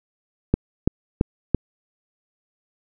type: click train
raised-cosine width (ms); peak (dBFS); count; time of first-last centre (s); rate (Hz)
3; -3; 4; 0.54-1.547; 2.98
effects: none